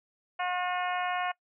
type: harmonic tone with a mistuned harmonic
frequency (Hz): 360.4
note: F#4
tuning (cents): -45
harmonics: 2 / 3 / 4 / 5 / 6 / 7 / 8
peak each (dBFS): -31 / -35 / -37 / -39 / -41 / -42 / -43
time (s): 0.39-1.32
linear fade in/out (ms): 10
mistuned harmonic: 7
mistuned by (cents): -21
effects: noise-tail reverb RT60 0.1 s tail -23 dB re dry